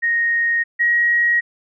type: tone pair in turn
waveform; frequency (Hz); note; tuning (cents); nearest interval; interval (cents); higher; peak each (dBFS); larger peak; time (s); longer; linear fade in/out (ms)
sine; 1864.7 / 1895.1; A#6 / A#6; 0 / +28; unison; 28; second; -15 / -13; second; 0.02-0.64 / 0.79-1.41; neither; 20
effects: none